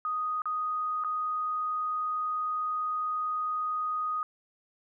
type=tone with dropouts; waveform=sine; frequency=1244.5 Hz; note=D#6; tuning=in tune; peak=-28 dBFS; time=0.05-4.23 s; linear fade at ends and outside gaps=1 ms; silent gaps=0.419-0.456 / 1.038-1.046 s; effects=none